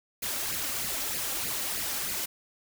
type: noise with flanger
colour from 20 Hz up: white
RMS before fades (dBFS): -32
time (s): 0.22-2.26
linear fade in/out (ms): 10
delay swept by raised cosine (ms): 0.42 to 3.82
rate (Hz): 3.2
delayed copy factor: +0.65
effects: none